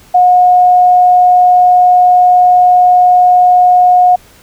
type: tone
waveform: sine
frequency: 723 Hz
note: F#5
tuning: 40 cents flat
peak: -3 dBFS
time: 0.14-4.16 s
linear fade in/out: 10 ms
effects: pink hiss -42 dBFS RMS until 4.42 s